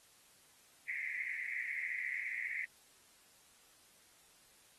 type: band-pass noise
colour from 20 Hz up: white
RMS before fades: -40 dBFS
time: 0.87-2.66 s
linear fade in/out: 20 ms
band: 1900 to 2200 Hz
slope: 96 dB/octave
effects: white hiss -65 dBFS RMS until 4.78 s + AAC 32 kbps